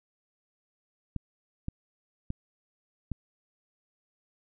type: clicks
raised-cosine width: 5 ms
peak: -20 dBFS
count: 4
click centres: 1.163 / 1.684 / 2.304 / 3.117 s
effects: none